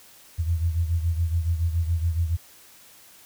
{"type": "beating tone pair", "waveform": "sine", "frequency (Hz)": [82.41, 89.51], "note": ["E2", "F2"], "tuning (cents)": [0, 43], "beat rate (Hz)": 7.1, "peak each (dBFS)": [-22, -28], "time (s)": [0.38, 2.37], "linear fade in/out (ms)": 20, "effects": ["white hiss -51 dBFS RMS until 3.25 s"]}